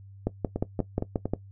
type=two click trains; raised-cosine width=2 ms; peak=-15 / -12 dBFS; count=4 / 7; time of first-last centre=0.56-1.256 / 0.27-1.336 s; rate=4.31 / 5.63 Hz; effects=noise-tail reverb RT60 0.1 s tail -17 dB re dry + added 98 Hz sine -45 dBFS peak until 1.51 s